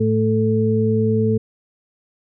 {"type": "harmonic tone", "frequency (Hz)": 110, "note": "A2", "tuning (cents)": 0, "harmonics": [1, 2, 4], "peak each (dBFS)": [-19, -19, -19], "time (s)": [0, 1.38], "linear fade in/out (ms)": 10, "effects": []}